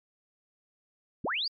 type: linear sweep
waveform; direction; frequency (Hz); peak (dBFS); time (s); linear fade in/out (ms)
sine; up; 87.31 to 4929; -28; 1.24-1.48; 5
effects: MP3 64 kbps